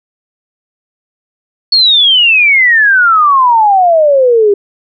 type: exponential sweep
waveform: sine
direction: down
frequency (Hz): 4411 to 395.5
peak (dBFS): -4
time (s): 1.72-4.54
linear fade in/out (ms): 5
effects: none